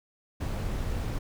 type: noise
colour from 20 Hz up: brown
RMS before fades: -31 dBFS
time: 0.4-1.19 s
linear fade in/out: 10 ms
effects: none